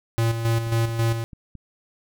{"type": "tone with tremolo", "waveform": "square", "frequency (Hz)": 114.7, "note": "A#2", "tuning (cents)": -28, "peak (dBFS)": -19, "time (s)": [0.18, 1.24], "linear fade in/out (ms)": 0, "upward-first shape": "square", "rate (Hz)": 3.7, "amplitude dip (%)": 55}
{"type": "click train", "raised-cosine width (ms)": 5, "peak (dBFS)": -28, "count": 5, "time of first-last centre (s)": [0.67, 1.553], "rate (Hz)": 4.53}
{"effects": []}